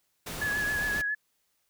pink noise, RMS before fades -37 dBFS, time 0.26-1.02 s, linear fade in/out 10 ms
sine tone with vibrato, 1690 Hz, G#6, 30 cents sharp, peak -27 dBFS, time 0.41-1.15 s, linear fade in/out 10 ms, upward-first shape sine, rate 7.3 Hz, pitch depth 32 cents each way
effects white hiss -74 dBFS RMS until 1.69 s

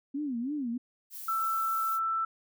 sine tone with vibrato, 264 Hz, C4, 16 cents sharp, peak -30 dBFS, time 0.14-0.78 s, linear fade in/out 10 ms, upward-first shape sine, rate 3.1 Hz, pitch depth 230 cents each way
violet noise, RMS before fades -42 dBFS, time 1.1-2 s, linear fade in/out 50 ms
sine tone, 1329 Hz, E6, 14 cents sharp, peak -27 dBFS, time 1.28-2.25 s, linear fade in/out 5 ms
effects none

